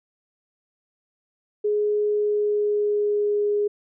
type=tone with pitch glide; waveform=sine; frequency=418.1 to 413.5 Hz; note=G#4 to G#4; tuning=+12 to -8 cents; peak=-19 dBFS; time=1.64-3.68 s; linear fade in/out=10 ms; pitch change=-20 cents; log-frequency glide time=2.08-3.45 s; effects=none